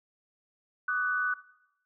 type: tone cluster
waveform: sine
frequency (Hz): 1154 / 1237 / 1492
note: D6 / D#6 / F#6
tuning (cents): -31 / -10 / +14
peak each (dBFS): -36 / -36 / -27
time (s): 0.88-1.34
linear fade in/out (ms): 5
effects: noise-tail reverb RT60 0.8 s tail -17 dB re dry